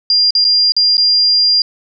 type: tone with dropouts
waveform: sine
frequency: 4800 Hz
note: D8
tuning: 37 cents sharp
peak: -8 dBFS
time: 0.1-1.62 s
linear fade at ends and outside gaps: 2 ms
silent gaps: 0.307-0.351 / 0.444-0.449 / 0.721-0.765 / 0.97-0.979 s
effects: none